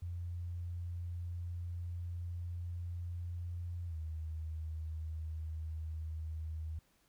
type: tone with pitch glide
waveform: sine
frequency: 86.9 to 79.23 Hz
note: F2 to D#2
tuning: -8 to +32 cents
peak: -38 dBFS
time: 0.02-6.79 s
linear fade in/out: 5 ms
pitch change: -160 cents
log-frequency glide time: 3.87-3.96 s
effects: pink hiss -72 dBFS RMS until 7.08 s